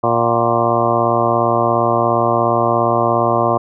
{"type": "harmonic tone with a mistuned harmonic", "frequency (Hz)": 117.2, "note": "A#2", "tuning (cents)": 10, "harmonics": [1, 2, 3, 4, 5, 6, 7, 8, 9, 10], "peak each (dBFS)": [-23, -24, -21, -23, -19, -19, -24, -25, -19, -24], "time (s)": [0.03, 3.58], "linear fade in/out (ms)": 10, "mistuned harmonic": 7, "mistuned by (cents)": -74, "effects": []}